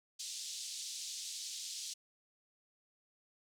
white band-pass noise, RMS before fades -44 dBFS, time 0.19-1.94 s, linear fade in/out 10 ms, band 3500 to 7500 Hz, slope 24 dB/octave, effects none

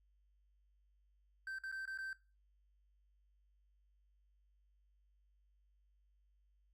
triangle tone with dropouts, 1556 Hz, G6, 13 cents flat, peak -40 dBFS, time 1.47-2.13 s, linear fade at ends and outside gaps 2 ms, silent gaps 1.586-1.636 / 1.716-1.724 / 1.855-1.876 / 1.976-1.986 s, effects noise-tail reverb RT60 0.3 s tail -18 dB re dry + added 50 Hz sine -70 dBFS peak until 6.73 s

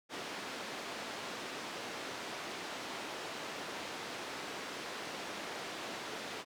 pink band-pass noise, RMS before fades -43 dBFS, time 0.09-6.45 s, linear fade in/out 50 ms, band 310 to 5000 Hz, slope 12 dB/octave, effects none

